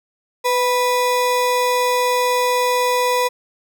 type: ring-modulated tone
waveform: square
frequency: 740 Hz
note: F#5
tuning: in tune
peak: -13 dBFS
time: 0.44-3.29 s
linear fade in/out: 20 ms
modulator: 242 Hz
effects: none